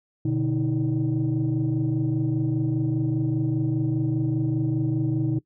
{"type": "tone cluster", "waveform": "sine", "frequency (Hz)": [122.2, 147.2, 317.3], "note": ["B2", "D3", "D#4"], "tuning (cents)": [-18, 4, 34], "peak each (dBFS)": [-24, -25, -24], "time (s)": [0.25, 5.39], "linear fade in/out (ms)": 5, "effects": ["noise-tail reverb RT60 0.1 s tail -19 dB re dry", "tanh soft clip ceiling -16 dBFS"]}